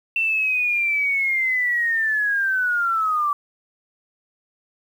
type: linear sweep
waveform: sine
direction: down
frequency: 2697 to 1150 Hz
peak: -18 dBFS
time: 0.16-3.33 s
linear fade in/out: 2 ms
effects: 8-bit